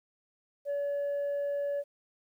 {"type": "tone", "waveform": "sine", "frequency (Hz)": 570, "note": "C#5", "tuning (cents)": 48, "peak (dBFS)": -27, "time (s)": [0.65, 1.84], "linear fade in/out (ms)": 50, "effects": ["tanh soft clip ceiling -28 dBFS", "11-bit"]}